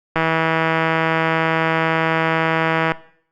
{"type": "click train", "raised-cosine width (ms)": 0.5, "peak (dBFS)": -3, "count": 448, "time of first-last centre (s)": [0.16, 2.919], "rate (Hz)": 162, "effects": ["noise-tail reverb RT60 0.6 s tail -19 dB re dry", "Opus 48 kbps"]}